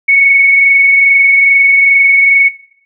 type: tone with frequency modulation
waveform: sine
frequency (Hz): 2217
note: C#7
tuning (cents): 0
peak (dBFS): -4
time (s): 0.08-2.49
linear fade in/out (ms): 10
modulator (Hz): 22.4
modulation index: 0.85
effects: noise-tail reverb RT60 0.6 s tail -17 dB re dry